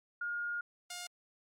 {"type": "tone pair in turn", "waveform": ["sine", "5% pulse"], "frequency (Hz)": [1423, 710.2], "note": ["F6", "F5"], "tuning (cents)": [32, 29], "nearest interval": "octave", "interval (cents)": 1203, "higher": "first", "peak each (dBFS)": [-34, -30], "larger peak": "second", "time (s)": [[0.21, 0.61], [0.9, 1.07]], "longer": "first", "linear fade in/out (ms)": 5, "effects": ["MP3 64 kbps"]}